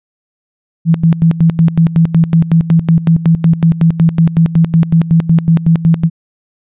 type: tone with tremolo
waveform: sine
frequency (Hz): 164.81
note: E3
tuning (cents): 0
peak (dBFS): -4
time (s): 0.85-6.1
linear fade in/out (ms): 50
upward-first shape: square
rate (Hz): 5.4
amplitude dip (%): 80
effects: resampled to 8000 Hz